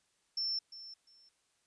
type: tone with echo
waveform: sine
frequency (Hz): 5370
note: E8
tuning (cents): +31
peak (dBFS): -32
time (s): 0.37-0.59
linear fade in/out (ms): 5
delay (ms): 350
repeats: 2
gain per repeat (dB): -14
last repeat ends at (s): 1.29
effects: white hiss -75 dBFS RMS until 1.66 s + resampled to 22050 Hz